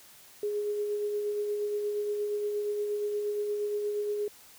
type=tone with tremolo; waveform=sine; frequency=415.3 Hz; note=G#4; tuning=in tune; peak=-27 dBFS; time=0.43-4.28 s; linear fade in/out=2 ms; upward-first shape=sine; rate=8.5 Hz; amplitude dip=30%; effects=white hiss -54 dBFS RMS until 4.58 s